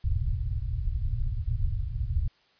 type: low-pass noise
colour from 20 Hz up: pink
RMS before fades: -28 dBFS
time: 0.04-2.28 s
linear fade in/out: 5 ms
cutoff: 130 Hz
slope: 96 dB/octave
effects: white hiss -64 dBFS RMS until 2.59 s + resampled to 11025 Hz